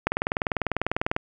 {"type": "click train", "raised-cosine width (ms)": 0.5, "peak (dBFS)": -8, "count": 23, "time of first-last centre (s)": [0.07, 1.165], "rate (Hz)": 20.1, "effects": []}